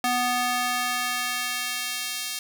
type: tone with high-pass filter sweep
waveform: square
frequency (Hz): 246.9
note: B3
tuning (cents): 0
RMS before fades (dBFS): -27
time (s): 0.04-2.39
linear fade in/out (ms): 2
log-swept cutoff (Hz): 580 to 3600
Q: 0.83
effects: none